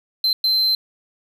triangle tone bursts at uneven times, 4100 Hz, C8, 36 cents flat, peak -14 dBFS, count 2, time 0.24-0.33 / 0.44-0.75 s, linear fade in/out 2 ms, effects none

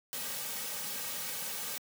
white noise with comb filter, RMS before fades -38 dBFS, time 0.13-1.78 s, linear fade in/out 0 ms, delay 2.9 ms, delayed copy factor -1, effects high-pass 150 Hz 12 dB/octave

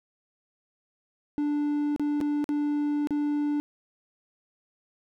triangle tone with dropouts, 293.6 Hz, D4, in tune, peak -22 dBFS, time 1.38-3.6 s, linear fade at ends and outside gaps 0 ms, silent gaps 1.962-1.996 / 2.204-2.212 / 2.442-2.491 / 3.072-3.107 s, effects none

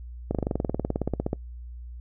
slowing click train, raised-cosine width 2 ms, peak -12 dBFS, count 21, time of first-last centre 0.31-1.331 s, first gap 38 ms, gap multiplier 1.03, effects noise-tail reverb RT60 0.1 s tail -24 dB re dry + added 60 Hz sine -37 dBFS peak until 2 s

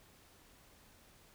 silence, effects pink hiss -63 dBFS RMS until 1.34 s

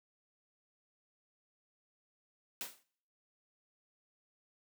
white noise with exponential decay, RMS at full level -37 dBFS, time 2.61-2.83 s, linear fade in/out 0 ms, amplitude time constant 46 ms, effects noise-tail reverb RT60 0.6 s tail -23 dB re dry + high-pass 200 Hz 12 dB/octave

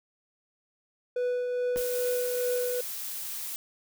triangle tone with tremolo, 493.9 Hz, B4, in tune, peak -23 dBFS, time 1.16-2.81 s, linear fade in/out 5 ms, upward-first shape triangle, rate 2.4 Hz, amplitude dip 35%
brown noise with exponential decay, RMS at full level -29 dBFS, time 1.76-1.84 s, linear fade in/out 0 ms, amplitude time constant 16 ms
blue noise, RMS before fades -36 dBFS, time 1.77-3.56 s, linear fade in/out 0 ms
effects none

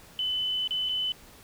sine tone with dropouts, 3016 Hz, F#7, 32 cents sharp, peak -26 dBFS, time 0.19-1.12 s, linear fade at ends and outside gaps 1 ms, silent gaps 0.675-0.708 / 0.889-0.893 s, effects pink hiss -52 dBFS RMS until 1.43 s

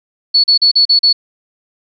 sine tone bursts, 4420 Hz, C#8, 6 cents flat, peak -6 dBFS, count 6, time 0.34-1.13 s, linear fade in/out 10 ms, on 100 ms, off 38 ms, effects none

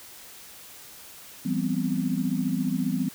sine chord, C major seventh, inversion first, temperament equal with one note detuned, 168.47 / 196 / 246.9 / 261.6 Hz, E3 / G3 / B3 / C4, +38 / 0 / 0 / 0 cents, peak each -30 / -29 / -29 / -29 dBFS, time 1.45-3.09 s, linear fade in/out 10 ms, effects white hiss -46 dBFS RMS until 3.14 s

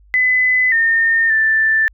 sine tone with pitch steps, 2012 / 1822 / 1768 Hz, B6 / A#6 / A6, +32 / -40 / +8 cents, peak -11 dBFS, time 0.14-1.88 s, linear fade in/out 0 ms, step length 580 ms, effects added 50 Hz sine -45 dBFS peak until 1.93 s

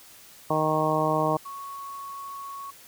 harmonic tone, 155.56 Hz, D#3, in tune, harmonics 1 / 2 / 3 / 4 / 5 / 6 / 7, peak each -30 / -30 / -30 / -27 / -30 / -30 / -28 dBFS, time 0.5-1.37 s, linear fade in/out 5 ms
sine tone, 1108.7 Hz, C#6, in tune, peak -35 dBFS, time 1.45-2.71 s, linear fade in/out 10 ms
effects white hiss -50 dBFS RMS until 2.87 s

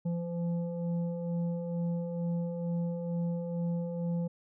sine tone with frequency modulation, 171.6 Hz, F3, 30 cents flat, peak -30 dBFS, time 0.05-4.28 s, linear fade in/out 10 ms, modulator 341 Hz, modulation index 0.75, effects none

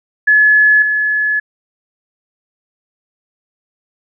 sine tone with level steps, 1708 Hz, G#6, 48 cents sharp, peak -6 / -12 dBFS, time 0.27-1.4 s, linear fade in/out 10 ms, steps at 0.82 s, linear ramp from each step 2 ms, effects none

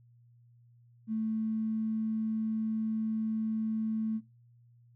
triangle tone with tanh clipping, 220 Hz, A3, in tune, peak -29 dBFS, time 1.07-4.21 s, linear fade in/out 50 ms, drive 3 dB, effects noise-tail reverb RT60 0.2 s tail -21 dB re dry + added 119 Hz sine -58 dBFS peak until 4.95 s

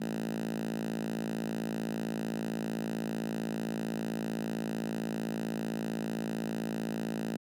5% pulse tone with high-pass filter, 55.6 Hz, A1, 19 cents sharp, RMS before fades -35 dBFS, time 0-7.37 s, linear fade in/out 10 ms, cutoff 200 Hz, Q 5.4, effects none

